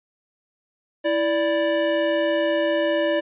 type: tone pair together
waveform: square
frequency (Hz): 329.6 / 585.1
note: E4 / D5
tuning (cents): 0 / -7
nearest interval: minor seventh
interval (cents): 993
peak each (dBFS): -25 / -21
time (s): 1.04-3.21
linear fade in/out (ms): 20
effects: resampled to 8000 Hz